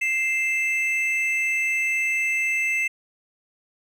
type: tone pair together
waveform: triangle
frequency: 2093 / 2637 Hz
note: C7 / E7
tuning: 0 / 0 cents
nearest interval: major third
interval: 400 cents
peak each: -22 dBFS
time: 0.01-2.88 s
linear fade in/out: 10 ms
effects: none